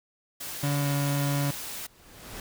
white noise, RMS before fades -37 dBFS, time 0.4-1.87 s, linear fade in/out 10 ms
35% pulse tone with pitch glide, 143.2 to 142.05 Hz, D3 to C#3, -43 to +43 cents, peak -23 dBFS, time 0.63-1.51 s, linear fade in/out 5 ms, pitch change -14 cents, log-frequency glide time 0.81-0.89 s
pink noise with exponential growth, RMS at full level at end -38 dBFS, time 1.48-2.4 s, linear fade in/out 2 ms, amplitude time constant 200 ms
effects none

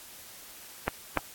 clicks, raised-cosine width 0.5 ms, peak -11 / -8 dBFS, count 2, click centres 0.88 / 1.173 s, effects white hiss -48 dBFS RMS until 1.34 s + AAC 64 kbps

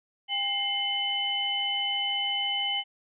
sine tone cluster, 802 / 2112 / 3018 Hz, G5 / C7 / F#7, +39 / +16 / +34 cents, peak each -34 / -34 / -27 dBFS, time 0.28-2.84 s, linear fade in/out 50 ms, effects none

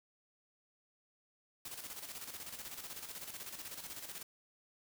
white noise with tremolo, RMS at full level -45 dBFS, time 1.65-4.23 s, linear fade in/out 5 ms, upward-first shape square, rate 16 Hz, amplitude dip 55%, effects none

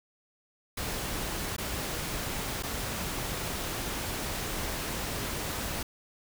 pink noise with dropouts, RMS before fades -34 dBFS, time 0.77-5.83 s, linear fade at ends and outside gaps 5 ms, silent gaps 1.565-1.581 / 2.626-2.633 s, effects none

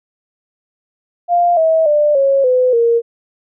sine tone with pitch steps, 698.5 / 644.2 / 594.2 / 548 / 505.5 / 466.2 Hz, F5 / E5 / D5 / C#5 / B4 / A#4, 0 / -40 / +20 / -20 / +40 / 0 cents, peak -9 dBFS, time 1.28-3.02 s, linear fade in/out 50 ms, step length 290 ms, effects none

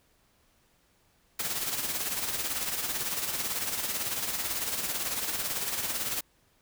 white noise with tremolo, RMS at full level -30 dBFS, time 1.39-6.21 s, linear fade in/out 5 ms, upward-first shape sine, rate 18 Hz, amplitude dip 50%, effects pink hiss -67 dBFS RMS until 6.61 s

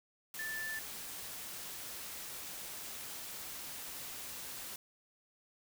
sine tone in noise, 1760 Hz, A6, in tune, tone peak -38 dBFS, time 0.39-0.79 s, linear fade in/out 2 ms, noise white, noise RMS -45 dBFS, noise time 0.34-4.76 s, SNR +4 dB, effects none

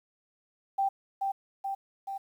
sine tone with echo, 784 Hz, G5, in tune, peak -24 dBFS, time 0.78-0.89 s, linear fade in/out 10 ms, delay 430 ms, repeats 3, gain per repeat -3 dB, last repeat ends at 2.18 s, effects 10-bit

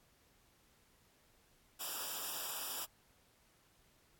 white noise with comb filter, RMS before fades -42 dBFS, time 1.79-2.86 s, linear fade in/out 20 ms, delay 0.47 ms, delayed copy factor -0.95, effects pink hiss -70 dBFS RMS until 4.19 s + AAC 64 kbps

